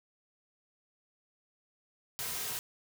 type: noise with comb filter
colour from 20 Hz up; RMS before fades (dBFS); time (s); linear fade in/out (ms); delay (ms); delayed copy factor
white; -37; 2.19-2.59; 0; 3.5; -0.6
effects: none